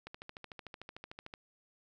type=click train; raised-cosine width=0.3 ms; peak=-29 dBFS; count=18; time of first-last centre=0.07-1.339 s; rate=13.4 Hz; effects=none